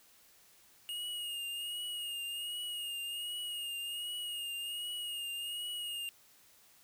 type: tone with vibrato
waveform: square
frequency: 2860 Hz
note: F7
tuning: 41 cents sharp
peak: -38 dBFS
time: 0.89-6.09 s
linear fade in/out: 0 ms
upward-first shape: triangle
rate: 1.3 Hz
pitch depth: 43 cents each way
effects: white hiss -63 dBFS RMS until 6.83 s